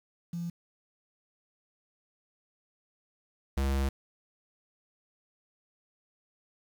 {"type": "tone pair in turn", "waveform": ["sine", "square"], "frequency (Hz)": [171.3, 67.98], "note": ["F3", "C#2"], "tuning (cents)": [-33, -33], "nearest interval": "octave + major third", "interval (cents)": 1600, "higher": "first", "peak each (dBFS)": [-32, -27], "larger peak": "second", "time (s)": [[0.33, 0.5], [3.57, 3.89]], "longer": "second", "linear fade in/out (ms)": 5, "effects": ["9-bit"]}